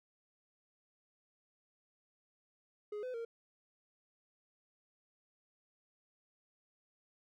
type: tone with pitch steps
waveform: triangle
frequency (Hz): 417.9 / 506 / 462.1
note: G#4 / B4 / A#4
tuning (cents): +11 / +42 / -15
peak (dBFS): -37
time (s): 2.92-3.25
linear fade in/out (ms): 5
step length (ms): 110
effects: none